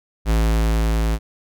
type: tone with level ramp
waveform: square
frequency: 55 Hz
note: A1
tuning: in tune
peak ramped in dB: -15 to -18 dBFS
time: 0.25-1.19 s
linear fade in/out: 50 ms
effects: none